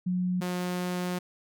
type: tone pair in turn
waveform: sine / sawtooth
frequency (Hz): 181.2 / 179.53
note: F#3 / F3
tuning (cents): -36 / +48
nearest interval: unison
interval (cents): 16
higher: first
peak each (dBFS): -25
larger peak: neither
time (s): 0.06-0.41 / 0.41-1.19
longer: second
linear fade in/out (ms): 10
effects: none